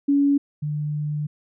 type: tone pair in turn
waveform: sine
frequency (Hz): 282.6 / 149.23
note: C#4 / D3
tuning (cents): +34 / +28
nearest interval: major seventh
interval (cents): 1106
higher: first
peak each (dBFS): -15 / -23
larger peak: first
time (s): 0.08-0.38 / 0.62-1.27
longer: second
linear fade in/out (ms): 10
effects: none